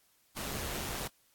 pink noise with amplitude modulation, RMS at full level -36 dBFS, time 0.36-1.08 s, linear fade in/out 10 ms, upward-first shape sine, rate 137 Hz, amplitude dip 40%, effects white hiss -69 dBFS RMS until 1.34 s + AAC 64 kbps

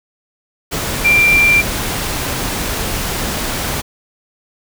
sine tone in noise, 2367 Hz, D7, 13 cents sharp, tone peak -8 dBFS, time 1.04-1.62 s, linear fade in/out 20 ms, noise pink, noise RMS -20 dBFS, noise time 0.71-3.82 s, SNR +9 dB, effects none

